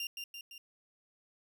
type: tone with echo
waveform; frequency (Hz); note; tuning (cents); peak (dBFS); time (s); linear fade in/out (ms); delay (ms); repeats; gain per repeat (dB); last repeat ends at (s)
30% pulse; 2790; F7; -2; -33; 0-0.07; 2; 170; 3; -4; 0.58
effects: none